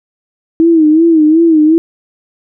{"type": "tone with vibrato", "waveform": "sine", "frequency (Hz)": 319.7, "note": "D#4", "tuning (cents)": 47, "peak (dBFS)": -4, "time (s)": [0.6, 1.78], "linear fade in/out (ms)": 0, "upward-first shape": "sine", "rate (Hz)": 2.7, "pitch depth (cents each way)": 90, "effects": []}